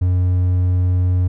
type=tone; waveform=triangle; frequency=90.5 Hz; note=F#2; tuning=38 cents flat; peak=-11 dBFS; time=0.01-1.28 s; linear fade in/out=10 ms; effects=none